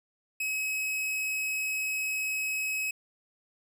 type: tone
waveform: 45% pulse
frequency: 2557 Hz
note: D#7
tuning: 47 cents sharp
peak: -29 dBFS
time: 0.4-2.91 s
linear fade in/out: 5 ms
effects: none